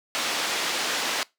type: low-pass noise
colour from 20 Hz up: white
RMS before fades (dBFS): -27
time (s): 0.15-1.23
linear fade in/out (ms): 0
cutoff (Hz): 4500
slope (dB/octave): 12
effects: noise-tail reverb RT60 0.2 s tail -22 dB re dry + high-pass 300 Hz 12 dB/octave